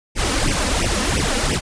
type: noise with flanger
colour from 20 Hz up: pink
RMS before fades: -19 dBFS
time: 0.15-1.61 s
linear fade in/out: 50 ms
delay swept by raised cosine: 0.35 to 3.95 ms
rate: 2.9 Hz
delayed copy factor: +1
effects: resampled to 22050 Hz